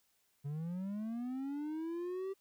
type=linear sweep; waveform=triangle; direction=up; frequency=138.59 to 392 Hz; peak=-35 dBFS; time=0.44-2.34 s; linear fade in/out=20 ms; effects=white hiss -75 dBFS RMS until 2.4 s